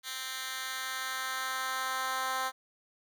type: tone with high-pass filter sweep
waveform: 10% pulse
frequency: 261.2 Hz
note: C4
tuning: 3 cents flat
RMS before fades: -35 dBFS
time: 0.03-2.52 s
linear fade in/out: 50 ms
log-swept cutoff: 2600 to 890 Hz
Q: 1.2
effects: none